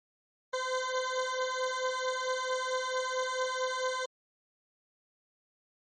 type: beating tone pair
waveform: 20% pulse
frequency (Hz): 511 / 515.5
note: C5 / C5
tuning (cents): -41 / -26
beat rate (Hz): 4.5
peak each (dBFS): -29 / -28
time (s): 0.53-4.06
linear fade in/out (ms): 10
effects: MP3 32 kbps